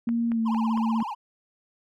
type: tone with pitch glide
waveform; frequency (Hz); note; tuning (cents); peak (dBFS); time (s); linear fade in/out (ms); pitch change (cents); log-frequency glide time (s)
sine; 233.1 to 224.9; A#3 to A3; 0 to +38; -22; 0.07-1.03; 5; -62; 0.3-0.41
type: click train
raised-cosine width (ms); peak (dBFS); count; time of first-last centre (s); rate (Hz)
0.5; -25; 5; 0.09-1.003; 4.38
type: tone with vibrato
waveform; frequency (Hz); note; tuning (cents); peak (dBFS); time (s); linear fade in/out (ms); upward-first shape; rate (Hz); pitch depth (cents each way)
triangle; 931; A#5; -2; -28; 0.45-1.15; 20; triangle; 16; 280
effects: none